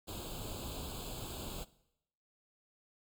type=noise with comb filter; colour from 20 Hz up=pink; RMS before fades=-43 dBFS; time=0.07-1.65 s; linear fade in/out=20 ms; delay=0.26 ms; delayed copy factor=+1; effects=noise-tail reverb RT60 0.8 s tail -19 dB re dry